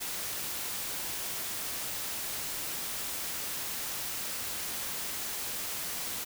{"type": "noise", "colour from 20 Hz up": "white", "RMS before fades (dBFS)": -36, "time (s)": [0, 6.25], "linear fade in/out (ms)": 20, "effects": []}